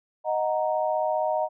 sine chord, D# minor, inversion none, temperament equal with one note detuned, 622.3 / 737.4 / 932.3 Hz, D#5 / F#5 / A#5, 0 / -6 / 0 cents, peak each -25 / -28 / -29 dBFS, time 0.24-1.49 s, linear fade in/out 50 ms, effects none

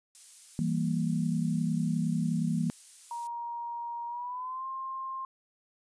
violet noise, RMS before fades -45 dBFS, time 0.15-3.27 s, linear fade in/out 0 ms
sine chord, E diminished, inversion none, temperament equal, 164.81 / 196 / 233.1 Hz, E3 / G3 / Bb3, 0 / 0 / 0 cents, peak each -29 / -33 / -31 dBFS, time 0.59-2.7 s, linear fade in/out 0 ms
sine tone with pitch glide, 943 to 1058.5 Hz, A#5 to C6, +20 to +20 cents, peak -34 dBFS, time 3.11-5.25 s, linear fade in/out 2 ms, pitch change +200 cents, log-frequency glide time 4.07-4.66 s
effects resampled to 22050 Hz

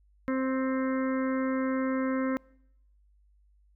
harmonic tone, 262.6 Hz, C4, 6 cents sharp, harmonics 1 / 2 / 4 / 5 / 6 / 7 / 8, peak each -27 / -33 / -39 / -41 / -43 / -44 / -45 dBFS, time 0.28-2.37 s, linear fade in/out 0 ms, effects noise-tail reverb RT60 0.8 s tail -26 dB re dry + added 50 Hz sine -60 dBFS peak until 3.75 s

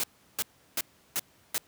white noise bursts, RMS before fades -29 dBFS, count 5, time 0-1.58 s, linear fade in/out 0 ms, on 36 ms, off 350 ms, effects pink hiss -62 dBFS RMS until 1.67 s + high-pass 80 Hz 12 dB/octave

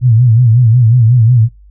sine tone with vibrato, 118.1 Hz, A#2, 23 cents sharp, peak -4 dBFS, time 0.01-1.49 s, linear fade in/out 50 ms, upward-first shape sine, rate 5.5 Hz, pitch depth 130 cents each way, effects noise-tail reverb RT60 0.2 s tail -25 dB re dry + added 50 Hz sine -37 dBFS peak until 1.7 s

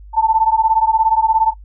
sine beating tone pair, 880 / 897 Hz, A5 / A5, 0 / +33 cents, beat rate 17 Hz, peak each -14 dBFS, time 0.13-1.54 s, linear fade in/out 50 ms, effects noise-tail reverb RT60 0.1 s tail -20 dB re dry + added 50 Hz sine -35 dBFS peak until 1.64 s

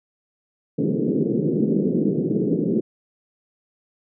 pink band-pass noise, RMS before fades -21 dBFS, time 0.78-2.81 s, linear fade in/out 10 ms, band 150 to 450 Hz, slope 48 dB/octave, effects none

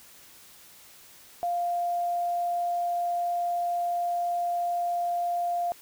sine tone, 698.5 Hz, F5, in tune, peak -25 dBFS, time 1.43-5.72 s, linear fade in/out 0 ms, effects white hiss -52 dBFS RMS until 5.81 s

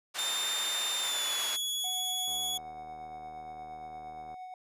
pink band-pass noise, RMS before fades -38 dBFS, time 0.14-1.57 s, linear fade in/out 20 ms, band 890 to 8800 Hz, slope 12 dB/octave
sawtooth tone with pitch glide, 3615 to 3373 Hz, A7 to G#7, +46 to +26 cents, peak -28 dBFS, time 0.18-2.58 s, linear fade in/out 10 ms, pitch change -120 cents, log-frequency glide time 1-1.43 s
triangle tone with tremolo, 740 Hz, F#5, in tune, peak -38 dBFS, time 1.84-4.54 s, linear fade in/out 2 ms, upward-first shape sine, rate 8.6 Hz, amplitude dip 30%
click train, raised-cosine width 1 ms, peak -38 dBFS, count 161, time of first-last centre 2.28-4.342 s, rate 77.6 Hz
effects resampled to 32000 Hz

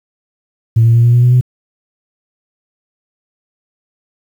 sine tone with pitch steps, 113.7 / 115.55 / 117.44 / 119.35 / 121.3 / 123.28 / 125.29 Hz, A#2 / A#2 / A#2 / A#2 / B2 / B2 / B2, -43 / -15 / +13 / +41 / -31 / -3 / +25 cents, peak -4 dBFS, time 0.76-1.411 s, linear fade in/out 10 ms, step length 93 ms, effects tanh soft clip ceiling -2 dBFS + 7-bit

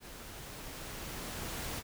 pink noise with level ramp, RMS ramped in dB -49 to -38 dBFS, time 0-1.83 s, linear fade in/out 50 ms, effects none

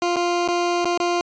20% pulse tone with dropouts, 349.2 Hz, F4, in tune, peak -14 dBFS, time 0.02-1.21 s, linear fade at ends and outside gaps 1 ms, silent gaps 0.16-0.166 / 0.477-0.486 / 0.846-0.854 / 0.976-1.001 s, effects resampled to 16000 Hz

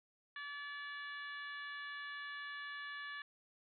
harmonic tone, 576 Hz, D5, 34 cents flat, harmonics 2 / 3 / 4 / 5 / 6 / 7, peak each -51 / -45 / -57 / -57 / -56 / -60 dBFS, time 0.36-3.22 s, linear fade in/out 2 ms, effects none

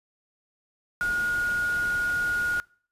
sine tone in noise, 1437 Hz, F6, 49 cents sharp, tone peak -23 dBFS, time 1.01-2.6 s, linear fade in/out 0 ms, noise pink, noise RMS -40 dBFS, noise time 1.01-2.6 s, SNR +14 dB, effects noise-tail reverb RT60 0.5 s tail -25 dB re dry + resampled to 32000 Hz

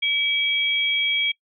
sine tone pair together, 2300 / 3278 Hz, D7 / G#7, -37 / -23 cents, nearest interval tritone, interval 614 cents, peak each -22 dBFS, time 0.02-1.32 s, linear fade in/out 10 ms, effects noise-tail reverb RT60 0.1 s tail -23 dB re dry

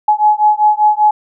sine beating tone pair, 844 / 849.1 Hz, G#5 / G#5, +28 / +38 cents, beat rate 5.1 Hz, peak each -11 dBFS, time 0.08-1.11 s, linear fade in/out 5 ms, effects none

